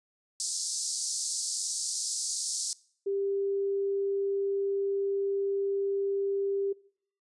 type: band-pass noise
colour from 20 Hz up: white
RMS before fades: -33 dBFS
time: 0.4-2.73 s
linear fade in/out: 0 ms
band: 4500 to 9000 Hz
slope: 48 dB/octave
type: tone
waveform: sine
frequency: 395.7 Hz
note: G4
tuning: 16 cents sharp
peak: -27 dBFS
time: 3.06-6.73 s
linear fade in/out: 10 ms
effects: noise-tail reverb RT60 0.6 s tail -23 dB re dry + resampled to 24000 Hz